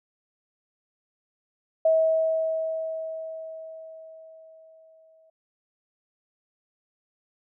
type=tone with exponential decay; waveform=sine; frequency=643 Hz; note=E5; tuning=43 cents flat; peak=-16 dBFS; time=1.85-5.3 s; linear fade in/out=5 ms; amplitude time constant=750 ms; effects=none